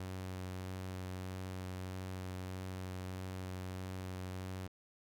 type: tone with vibrato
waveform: sawtooth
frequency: 92.9 Hz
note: F#2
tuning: 7 cents sharp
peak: -37 dBFS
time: 0-4.67 s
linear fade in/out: 5 ms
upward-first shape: sine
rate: 1.6 Hz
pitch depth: 11 cents each way
effects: Opus 48 kbps